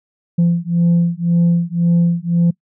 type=beating tone pair; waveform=sine; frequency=170.2 / 172.1 Hz; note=F3 / F3; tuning=-44 / -25 cents; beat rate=1.9 Hz; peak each=-13 dBFS; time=0.38-2.51 s; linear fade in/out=10 ms; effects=noise-tail reverb RT60 0.1 s tail -24 dB re dry + tanh soft clip ceiling -8 dBFS